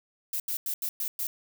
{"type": "noise bursts at uneven times", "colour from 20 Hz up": "violet", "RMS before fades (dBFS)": -31, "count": 6, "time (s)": [[0.33, 0.4], [0.48, 0.57], [0.66, 0.74], [0.82, 0.89], [1, 1.08], [1.19, 1.27]], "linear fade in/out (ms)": 2, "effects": []}